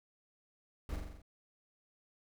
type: noise with echo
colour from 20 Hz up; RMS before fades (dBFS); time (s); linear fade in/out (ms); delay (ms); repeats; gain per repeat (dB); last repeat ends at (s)
brown; -39; 0.89-0.96; 2; 43; 6; -3; 1.218
effects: none